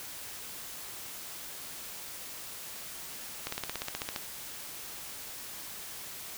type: slowing click train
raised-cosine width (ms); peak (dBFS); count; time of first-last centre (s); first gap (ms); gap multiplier
0.2; -16; 12; 3.47-4.162; 54; 1.03
effects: white hiss -43 dBFS RMS until 6.37 s